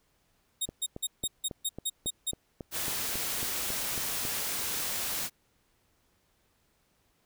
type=tone bursts; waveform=15% pulse; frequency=3729 Hz; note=A#7; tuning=in tune; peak=-21 dBFS; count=9; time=0.61-2.313 s; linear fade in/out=10 ms; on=47 ms; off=160 ms
type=click train; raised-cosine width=2 ms; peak=-25 dBFS; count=14; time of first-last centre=0.69-4.252 s; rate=3.65 Hz
type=noise; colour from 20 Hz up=white; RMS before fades=-33 dBFS; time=2.71-5.3 s; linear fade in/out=50 ms
effects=pink hiss -71 dBFS RMS until 7.25 s